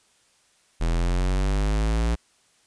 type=exponential sweep; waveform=square; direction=up; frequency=40.61 to 58.27 Hz; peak=-21 dBFS; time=0.8-2.16 s; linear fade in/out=20 ms; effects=white hiss -62 dBFS RMS until 2.66 s + resampled to 22050 Hz